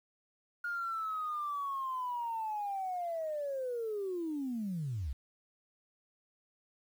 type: linear sweep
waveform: sine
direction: down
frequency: 1428 to 58.7 Hz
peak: -33 dBFS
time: 0.64-5.13 s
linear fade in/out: 5 ms
effects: tanh soft clip ceiling -29 dBFS + 10-bit